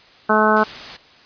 harmonic tone, 215.1 Hz, A3, 39 cents flat, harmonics 1 / 2 / 3 / 4 / 5 / 6 / 7, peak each -20 / -20 / -20 / -20 / -20 / -20 / -20 dBFS, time 0.29-0.64 s, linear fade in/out 10 ms
white noise, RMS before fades -33 dBFS, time 0.56-0.97 s, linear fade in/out 10 ms
effects white hiss -48 dBFS RMS until 1.25 s + resampled to 11025 Hz

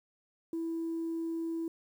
sine tone, 329.6 Hz, E4, in tune, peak -31 dBFS, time 0.53-1.68 s, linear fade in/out 2 ms, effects tanh soft clip ceiling -29 dBFS + 10-bit

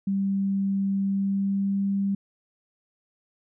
sine tone with pitch glide, 196 to 197.59 Hz, G3 to G3, 0 to +14 cents, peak -22 dBFS, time 0.07-2.15 s, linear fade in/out 5 ms, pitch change +14 cents, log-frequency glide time 1.01-1.85 s, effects none

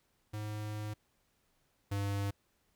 square tone pair in turn, 106.1 / 100.15 Hz, G#2 / G2, +38 / +38 cents, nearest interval minor second, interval 100 cents, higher first, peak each -38 / -33 dBFS, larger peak second, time 0.33-0.94 / 1.91-2.31 s, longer first, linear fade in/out 10 ms, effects pink hiss -75 dBFS RMS until 2.75 s

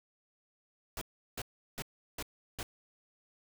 pink noise bursts, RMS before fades -39 dBFS, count 5, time 0.97-2.63 s, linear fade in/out 2 ms, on 44 ms, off 360 ms, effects none

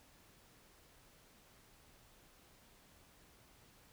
silence, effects pink hiss -65 dBFS RMS until 3.92 s

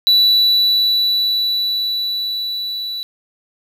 triangle tone with level ramp, 3951 Hz, B7, in tune, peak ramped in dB -7 to -21 dBFS, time 0.07-3.03 s, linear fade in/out 0 ms, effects 8-bit

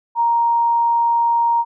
sine tone, 935 Hz, A#5, 5 cents sharp, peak -13 dBFS, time 0.15-1.65 s, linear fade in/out 50 ms, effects none

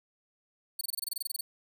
5% pulse tone bursts, 4435 Hz, C#8, in tune, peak -24 dBFS, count 14, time 0.79-1.41 s, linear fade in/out 5 ms, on 22 ms, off 24 ms, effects none

